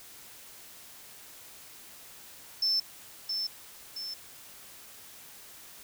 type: tone with echo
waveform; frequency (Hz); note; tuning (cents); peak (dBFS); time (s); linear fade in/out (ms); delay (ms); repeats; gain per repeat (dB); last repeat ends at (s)
sine; 5300; E8; +9; -23; 2.62-2.8; 5; 670; 2; -6; 4.14
effects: tanh soft clip ceiling -21 dBFS + white hiss -50 dBFS RMS until 5.83 s